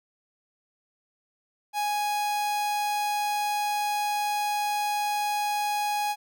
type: tone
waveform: 45% pulse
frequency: 830.6 Hz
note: G#5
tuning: in tune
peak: -25 dBFS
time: 1.73-6.16 s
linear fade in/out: 50 ms
effects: none